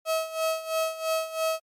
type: tone with tremolo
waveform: 35% pulse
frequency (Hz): 643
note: E5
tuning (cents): -43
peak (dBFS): -21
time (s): 0.05-1.6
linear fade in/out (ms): 50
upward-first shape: sine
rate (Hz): 3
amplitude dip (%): 80
effects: MP3 64 kbps